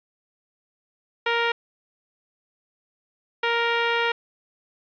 10% pulse tone bursts at uneven times, 467.4 Hz, A#4, 5 cents sharp, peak -12 dBFS, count 2, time 1.26-1.52 / 3.43-4.12 s, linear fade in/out 5 ms, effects resampled to 11025 Hz + 9-bit

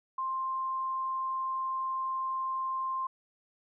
sine tone, 1052 Hz, C6, 9 cents sharp, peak -30 dBFS, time 0.18-3.07 s, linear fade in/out 5 ms, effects none

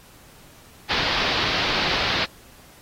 white low-pass noise, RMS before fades -24 dBFS, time 0.89-2.26 s, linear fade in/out 20 ms, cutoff 4700 Hz, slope 48 dB/octave, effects pink hiss -50 dBFS RMS until 2.81 s + AAC 48 kbps

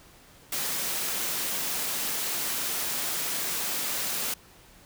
white high-pass noise, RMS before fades -30 dBFS, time 0.52-4.34 s, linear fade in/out 5 ms, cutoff 130 Hz, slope 48 dB/octave, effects pink hiss -54 dBFS RMS until 4.85 s

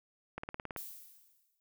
click train, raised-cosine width 0.5 ms, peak -24 dBFS, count 8, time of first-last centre 0.38-0.763 s, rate 18.3 Hz
violet noise with exponential decay, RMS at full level -42 dBFS, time 0.77-1.6 s, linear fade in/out 1 ms, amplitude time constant 180 ms
effects none

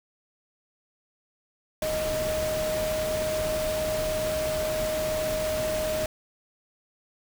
sine tone in noise, 622.3 Hz, D#5, in tune, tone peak -26 dBFS, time 1.82-6.06 s, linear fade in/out 2 ms, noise pink, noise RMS -33 dBFS, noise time 1.82-6.06 s, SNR +4 dB, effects none

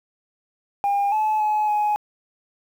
sine tone with pitch steps, 805 / 861 / 850 / 839 Hz, G5 / A5 / G#5 / G#5, +46 / -38 / +40 / +17 cents, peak -16 dBFS, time 0.84-1.96 s, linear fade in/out 0 ms, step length 280 ms, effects tanh soft clip ceiling -16 dBFS + 8-bit

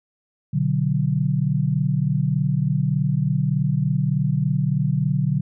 sine chord, B minor, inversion none, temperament equal, 123.47 / 146.83 / 185 Hz, B2 / D3 / F#3, 0 / 0 / 0 cents, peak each -24 / -20 / -24 dBFS, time 0.53-5.41 s, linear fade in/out 10 ms, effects none

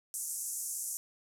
white band-pass noise, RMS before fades -38 dBFS, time 0.14-0.97 s, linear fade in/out 0 ms, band 6200 to 12000 Hz, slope 48 dB/octave, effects none

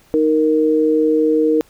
sine tone pair together, 311.1 / 466.1 Hz, D#4 / A#4, 0 / 0 cents, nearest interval perfect fifth, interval 700 cents, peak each -15 / -14 dBFS, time 0.14-1.61 s, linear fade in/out 0 ms, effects pink hiss -52 dBFS RMS until 1.69 s

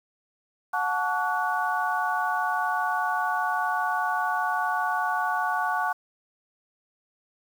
sine tone cluster, 728 / 873 / 1132 / 1472 Hz, F#5 / A5 / C#6 / F#6, -28 / -14 / +36 / -9 cents, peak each -29 dBFS, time 0.73-5.93 s, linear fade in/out 10 ms, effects 8-bit

